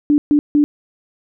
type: tone bursts at uneven times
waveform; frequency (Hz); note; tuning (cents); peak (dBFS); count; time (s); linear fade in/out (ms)
sine; 293.7; D4; 0; -9; 3; 0.1-0.18 / 0.31-0.39 / 0.55-0.64; 0
effects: none